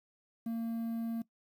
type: tone with quantisation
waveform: triangle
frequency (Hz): 229.1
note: A#3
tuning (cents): -30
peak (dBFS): -31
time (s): 0.46-1.22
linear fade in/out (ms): 5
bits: 10
effects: noise-tail reverb RT60 0.1 s tail -19 dB re dry